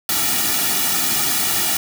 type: noise with comb filter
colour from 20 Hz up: white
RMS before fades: -19 dBFS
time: 0.09-1.77 s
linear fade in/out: 2 ms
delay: 1.9 ms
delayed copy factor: -0.95
effects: none